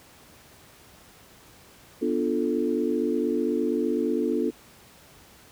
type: chord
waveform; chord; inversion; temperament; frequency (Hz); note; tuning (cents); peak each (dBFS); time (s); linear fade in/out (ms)
sine; B half-diminished seventh; none; equal with one note detuned; 245.2 / 293.7 / 349.2 / 440; B3 / D4 / F4 / A4; -12 / 0 / 0 / 0; -28; 2.01-4.51; 20
effects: pink hiss -52 dBFS RMS until 5.51 s + high-pass 60 Hz 12 dB/octave